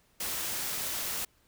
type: noise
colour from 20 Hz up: white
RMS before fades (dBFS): -34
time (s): 0.2-1.25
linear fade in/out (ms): 5
effects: pink hiss -67 dBFS RMS until 1.47 s